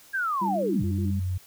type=linear sweep; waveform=sine; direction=down; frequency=1638 to 58.5 Hz; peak=-24 dBFS; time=0.13-0.84 s; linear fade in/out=20 ms
type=tone with tremolo; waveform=sine; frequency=196 Hz; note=G3; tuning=in tune; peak=-27 dBFS; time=0.41-1.2 s; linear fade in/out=10 ms; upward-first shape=sine; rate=3.3 Hz; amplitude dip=25%
type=tone with vibrato; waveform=sine; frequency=320 Hz; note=D#4; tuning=49 cents sharp; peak=-34 dBFS; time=0.41-1.11 s; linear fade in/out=10 ms; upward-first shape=square; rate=7 Hz; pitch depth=120 cents each way
type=tone; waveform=sine; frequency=91.8 Hz; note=F#2; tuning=13 cents flat; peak=-25 dBFS; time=0.83-1.38 s; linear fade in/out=10 ms
effects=white hiss -53 dBFS RMS until 1.46 s